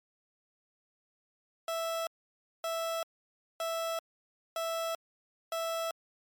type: tone bursts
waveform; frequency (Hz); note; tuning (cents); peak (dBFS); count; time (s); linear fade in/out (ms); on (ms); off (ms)
30% pulse; 659.3; E5; 0; -29; 5; 1.68-5.91; 2; 390; 570
effects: MP3 96 kbps